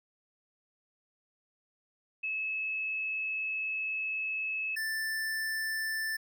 sine / square tone pair in turn, 2592 / 1766.6 Hz, E7 / A6, -30 / +6 cents, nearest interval perfect fifth, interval 664 cents, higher first, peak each -31 / -32 dBFS, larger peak first, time 2.23-4.76 / 4.76-6.17 s, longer first, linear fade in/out 10 ms, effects none

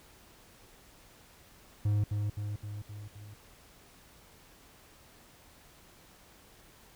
triangle tone with echo, 103.83 Hz, G#2, in tune, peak -23 dBFS, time 1.85-2.04 s, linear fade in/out 5 ms, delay 260 ms, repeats 5, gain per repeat -4 dB, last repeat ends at 3.34 s, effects pink hiss -58 dBFS RMS until 6.95 s

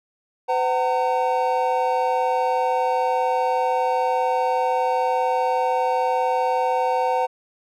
triangle tone cluster, 508 / 753 / 914 Hz, B4 / F#5 / A#5, +49 / +30 / -34 cents, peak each -21 dBFS, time 0.48-7.27 s, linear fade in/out 20 ms, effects none

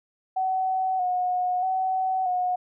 sine tone with vibrato, 740 Hz, F#5, in tune, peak -22 dBFS, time 0.36-2.56 s, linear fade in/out 10 ms, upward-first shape square, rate 0.79 Hz, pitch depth 32 cents each way, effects none

